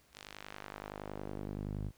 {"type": "tone with band-pass filter sweep", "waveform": "sawtooth", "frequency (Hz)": 50.7, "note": "G#1", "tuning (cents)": -41, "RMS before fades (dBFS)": -43, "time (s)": [0.12, 1.92], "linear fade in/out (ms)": 50, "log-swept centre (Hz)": [4600, 110], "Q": 0.79, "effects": ["pink hiss -67 dBFS RMS until 1.97 s"]}